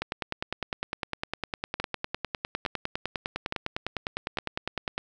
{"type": "two click trains", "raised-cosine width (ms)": 0.3, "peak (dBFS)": [-13, -13], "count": [4, 50], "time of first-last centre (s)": [[1.8, 4.386], [0.02, 4.98]], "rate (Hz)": [1.16, 9.88], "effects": []}